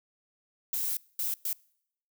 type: noise bursts at uneven times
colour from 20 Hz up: violet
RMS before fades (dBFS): -31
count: 3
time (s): 0.73-0.97 / 1.19-1.34 / 1.45-1.53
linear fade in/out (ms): 2
effects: noise-tail reverb RT60 0.7 s tail -25 dB re dry